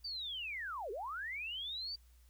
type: linear two-way sweep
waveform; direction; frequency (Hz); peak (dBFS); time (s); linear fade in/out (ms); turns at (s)
sine; down then up; 4699 to 370 to 4699; -39; 0.04-1.96; 10; 0.91
effects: added 60 Hz sine -60 dBFS peak until 2.29 s + white hiss -72 dBFS RMS until 2.29 s